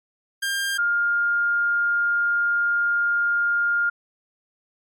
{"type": "tone pair in turn", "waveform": ["sawtooth", "sine"], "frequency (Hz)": [1600, 1409.8], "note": ["G6", "F6"], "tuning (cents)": [35, 16], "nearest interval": "major second", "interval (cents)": 219, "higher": "first", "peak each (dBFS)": [-19, -18], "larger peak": "second", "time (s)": [[0.42, 0.78], [0.78, 3.9]], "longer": "second", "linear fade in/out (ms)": 10, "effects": ["MP3 64 kbps"]}